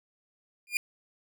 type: tone with exponential growth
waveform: 40% pulse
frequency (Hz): 2414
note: D7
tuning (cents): +47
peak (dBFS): -20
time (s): 0.67-0.77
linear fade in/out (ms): 1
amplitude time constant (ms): 21
effects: none